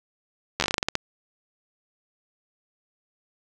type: slowing click train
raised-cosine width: 0.2 ms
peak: -5 dBFS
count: 12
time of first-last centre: 0.6-0.954 s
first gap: 11 ms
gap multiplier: 1.2
effects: none